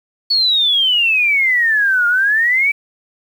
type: exponential two-way sweep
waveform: sine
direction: down then up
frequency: 4454 to 1405 to 2325 Hz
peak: -11 dBFS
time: 0.3-2.72 s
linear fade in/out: 10 ms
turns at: 2.07 s
effects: 7-bit